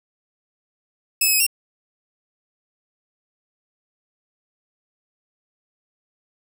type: tone with pitch steps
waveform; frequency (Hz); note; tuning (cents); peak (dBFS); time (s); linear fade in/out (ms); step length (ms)
5% pulse; 2597 / 2566 / 2539 / 2739; E7 / E7 / D#7 / F7; -26 / -47 / +34 / -34; -7; 1.21-1.466; 5; 64
effects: none